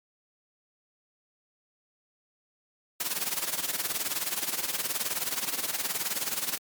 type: noise with tremolo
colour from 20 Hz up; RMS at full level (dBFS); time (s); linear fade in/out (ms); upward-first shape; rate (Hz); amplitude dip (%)
white; -28; 3-6.58; 5; sine; 19; 75
effects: high-pass 150 Hz 12 dB/octave + MP3 96 kbps